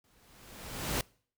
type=noise with exponential growth; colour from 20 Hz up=pink; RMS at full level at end=-30 dBFS; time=0.04-1.01 s; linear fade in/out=2 ms; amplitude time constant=210 ms; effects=noise-tail reverb RT60 0.5 s tail -25 dB re dry